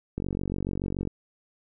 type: click train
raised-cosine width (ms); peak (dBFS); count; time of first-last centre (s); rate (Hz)
3; -17; 43; 0.18-1.074; 47
effects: none